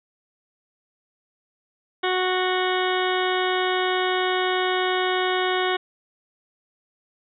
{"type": "harmonic tone", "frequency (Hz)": 368.6, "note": "F#4", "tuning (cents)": -7, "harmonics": [1, 2, 3, 4, 5, 6, 8, 9, 10], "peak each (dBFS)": [-24, -27, -29, -30, -31, -32, -33, -34, -34], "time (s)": [2.03, 5.77], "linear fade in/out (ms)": 10, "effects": []}